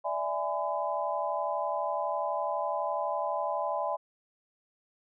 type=chord; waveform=sine; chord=E dominant seventh; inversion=third; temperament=equal with one note detuned; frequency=587.3 / 659.3 / 830.6 / 1012 Hz; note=D5 / E5 / G#5 / B5; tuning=0 / 0 / 0 / +42 cents; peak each=-34 dBFS; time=0.04-3.97 s; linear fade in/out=20 ms; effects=none

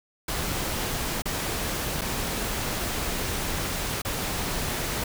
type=noise with dropouts; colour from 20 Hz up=pink; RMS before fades=-29 dBFS; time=0.28-5.04 s; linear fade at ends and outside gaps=5 ms; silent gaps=1.221-1.255 / 2.012-2.016 / 4.019-4.049 s; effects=none

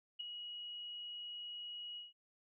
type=tone with ADSR envelope; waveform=sine; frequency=2905 Hz; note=F#7; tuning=32 cents flat; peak=-37 dBFS; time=0.19-2.13 s; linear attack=16 ms; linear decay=6 ms; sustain=-7 dB; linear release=160 ms; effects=none

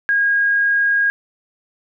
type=tone; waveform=sine; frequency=1633 Hz; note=G#6; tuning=30 cents flat; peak=-13 dBFS; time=0.09-1.1 s; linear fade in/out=0 ms; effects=none

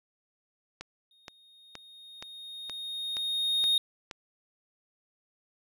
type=click train; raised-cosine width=0.2 ms; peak=-22 dBFS; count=8; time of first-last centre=0.81-4.112 s; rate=2.12 Hz
type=tone with exponential growth; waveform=triangle; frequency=3710 Hz; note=A#7; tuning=9 cents flat; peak=-20 dBFS; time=1.11-3.78 s; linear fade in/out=2 ms; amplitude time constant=580 ms
effects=none

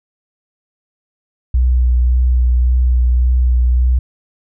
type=tone with vibrato; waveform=sine; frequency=61.74 Hz; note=B1; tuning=in tune; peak=-9 dBFS; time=1.54-3.99 s; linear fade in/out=5 ms; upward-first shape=sine; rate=1.8 Hz; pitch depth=19 cents each way; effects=none

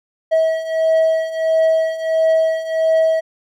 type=beating tone pair; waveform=triangle; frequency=643 / 644.5 Hz; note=E5 / E5; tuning=-43 / -39 cents; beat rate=1.5 Hz; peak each=-17 / -13 dBFS; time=0.31-3.21 s; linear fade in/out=20 ms; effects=none

